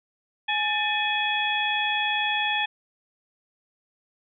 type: harmonic tone with a mistuned harmonic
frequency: 840 Hz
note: G#5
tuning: 19 cents sharp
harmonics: 1 / 2 / 3 / 4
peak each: -28 / -28 / -28 / -28 dBFS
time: 0.48-2.66 s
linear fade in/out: 10 ms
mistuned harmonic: 2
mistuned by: +98 cents
effects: none